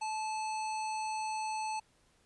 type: harmonic tone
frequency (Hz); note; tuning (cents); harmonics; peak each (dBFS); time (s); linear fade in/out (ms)
870; A5; -20; 1 / 3 / 5 / 7 / 9 / 10; -34 / -44 / -48 / -51 / -53 / -54; 0.01-1.8; 10
effects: pink hiss -69 dBFS RMS until 2.25 s + resampled to 24000 Hz